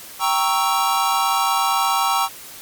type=chord; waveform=square; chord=G diminished seventh; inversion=none; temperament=equal; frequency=784 / 932.3 / 1108.7 / 1318.5 Hz; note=G5 / Bb5 / Db6 / Fb6; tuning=0 / 0 / 0 / 0 cents; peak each=-23 dBFS; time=0.19-2.29 s; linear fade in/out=50 ms; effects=white hiss -38 dBFS RMS until 2.61 s + MP3 96 kbps